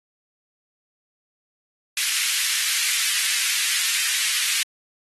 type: high-pass noise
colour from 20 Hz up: pink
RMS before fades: -23 dBFS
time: 1.97-4.63 s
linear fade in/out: 2 ms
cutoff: 1900 Hz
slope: 24 dB/octave
effects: AAC 32 kbps